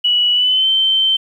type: tone with pitch glide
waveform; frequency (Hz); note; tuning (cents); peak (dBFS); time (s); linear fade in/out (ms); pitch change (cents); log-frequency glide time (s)
sine; 2938 to 3104; F#7 to G7; -13 to -18; -11; 0.04-1.17; 10; +95; 0.33-0.69
effects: 8-bit